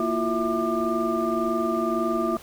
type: tone cluster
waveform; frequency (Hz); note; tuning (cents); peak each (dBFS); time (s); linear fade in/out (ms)
sine; 232.3 / 334 / 355.8 / 658 / 1196; A#3 / E4 / F4 / E5 / D6; -6 / +23 / +32 / -3 / +31; -28; 0-2.37; 2
effects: tanh soft clip ceiling -10 dBFS + pink hiss -46 dBFS RMS until 2.42 s